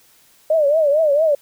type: tone with vibrato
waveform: sine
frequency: 603 Hz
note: D5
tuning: 46 cents sharp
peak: -12 dBFS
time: 0.5-1.35 s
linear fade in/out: 5 ms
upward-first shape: triangle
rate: 4.4 Hz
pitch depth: 160 cents each way
effects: white hiss -53 dBFS RMS until 1.41 s